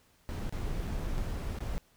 brown noise with dropouts, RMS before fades -34 dBFS, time 0.29-1.78 s, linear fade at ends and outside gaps 0 ms, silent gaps 0.494-0.525 / 0.87-0.875 / 1.181-1.185 / 1.588-1.605 s, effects pink hiss -66 dBFS RMS until 1.96 s

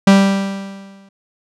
45% pulse tone with exponential decay, 196 Hz, G3, in tune, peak -4 dBFS, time 0.07-1.09 s, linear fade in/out 5 ms, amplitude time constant 220 ms, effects low-pass 7000 Hz 12 dB/octave

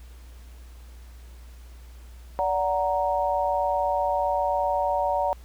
sine chord, D augmented, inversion none, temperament equal with one note detuned, 578.9 / 740 / 932.3 Hz, D5 / F#5 / A#5, -25 / 0 / 0 cents, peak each -26 dBFS, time 2.39-5.33 s, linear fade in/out 0 ms, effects added 60 Hz sine -42 dBFS peak until 5.44 s + pink hiss -56 dBFS RMS until 5.44 s

